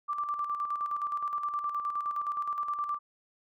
sine tone with tremolo, 1174.7 Hz, D6, in tune, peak -28 dBFS, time 0.08-2.99 s, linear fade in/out 20 ms, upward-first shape square, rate 9.6 Hz, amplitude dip 50%, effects none

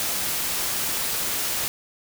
white noise, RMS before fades -26 dBFS, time 0-1.68 s, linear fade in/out 0 ms, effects none

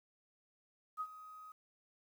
sine tone with ADSR envelope, 1257 Hz, D#6, 17 cents sharp, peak -35 dBFS, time 0.97-1.52 s, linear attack 36 ms, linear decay 59 ms, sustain -15 dB, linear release 4 ms, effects 11-bit

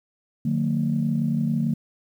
sine tone cluster, 150.3 / 181.5 / 228.3 Hz, D3 / F#3 / A#3, +40 / -33 / -36 cents, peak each -24 / -27 / -23 dBFS, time 0.45-1.74 s, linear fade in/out 5 ms, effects tanh soft clip ceiling -12 dBFS + 9-bit

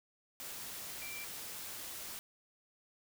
sine tone in noise, 2349 Hz, D7, in tune, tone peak -45 dBFS, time 1.02-1.24 s, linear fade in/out 0 ms, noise white, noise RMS -45 dBFS, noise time 0.4-2.19 s, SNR -3 dB, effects none

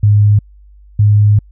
sine tone pair in turn, 103.83 / 104.24 Hz, G#2 / G#2, 0 / +7 cents, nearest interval unison, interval 7 cents, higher second, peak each -5 dBFS, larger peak neither, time 0.03-0.39 / 0.99-1.39 s, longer second, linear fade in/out 5 ms, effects added 50 Hz sine -38 dBFS peak until 1.51 s

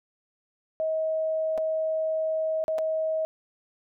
sine tone with dropouts, 635 Hz, D#5, 35 cents sharp, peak -24 dBFS, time 0.8-3.25 s, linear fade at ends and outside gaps 0 ms, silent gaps 1.577-1.581 / 2.64-2.681 / 2.783-2.787 s, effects none

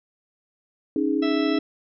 sine chord, C# suspended second, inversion none, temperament equal, 277.2 / 311.1 / 415.3 Hz, C#4 / D#4 / G#4, 0 / 0 / 0 cents, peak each -24 / -23 / -27 dBFS, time 0.96-1.59 s, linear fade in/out 2 ms
harmonic tone, 659.3 Hz, E5, in tune, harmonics 1 / 2 / 3 / 4 / 5 / 6 / 8, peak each -31 / -34 / -36 / -37 / -38 / -39 / -40 dBFS, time 1.22-1.59 s, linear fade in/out 10 ms
effects none

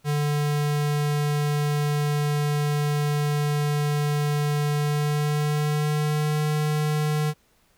square tone with pitch glide, 147.2 to 151.25 Hz, D3 to D#3, +4 to -49 cents, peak -22 dBFS, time 0.04-7.34 s, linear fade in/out 50 ms, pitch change +47 cents, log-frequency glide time 4.74-6.41 s, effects pink hiss -63 dBFS RMS until 7.77 s

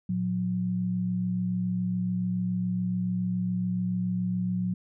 sine tone pair together, 114.2 / 181.28 Hz, A#2 / F#3, -35 / -35 cents, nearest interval minor sixth, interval 800 cents, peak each -33 / -26 dBFS, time 0.09-4.74 s, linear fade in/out 5 ms, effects none

